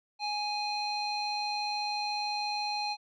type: tone with low-pass filter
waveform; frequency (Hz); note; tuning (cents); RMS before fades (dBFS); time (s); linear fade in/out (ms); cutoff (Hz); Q
square; 830.6; G#5; 0; -33; 0.19-2.97; 50; 4100; 4.1
effects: none